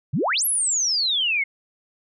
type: exponential two-way sweep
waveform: sine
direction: up then down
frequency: 114.9 to 11660 to 2115 Hz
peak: -19 dBFS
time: 0.13-1.44 s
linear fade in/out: 10 ms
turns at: 0.45 s
effects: none